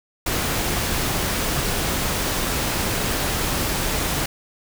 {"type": "noise", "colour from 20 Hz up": "pink", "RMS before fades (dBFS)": -23, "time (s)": [0.26, 4.26], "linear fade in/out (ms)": 5, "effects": []}